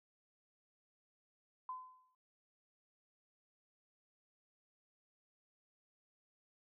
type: tone with exponential decay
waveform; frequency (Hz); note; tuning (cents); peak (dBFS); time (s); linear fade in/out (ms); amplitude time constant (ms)
sine; 1020; C6; -44; -39; 1.69-2.15; 2; 100
effects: none